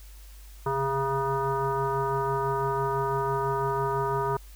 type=tone with frequency modulation; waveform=sine; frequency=682 Hz; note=F5; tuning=41 cents flat; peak=-24 dBFS; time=0.66-4.37 s; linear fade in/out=5 ms; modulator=274 Hz; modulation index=2; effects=added 50 Hz sine -44 dBFS peak until 4.55 s + white hiss -55 dBFS RMS until 4.55 s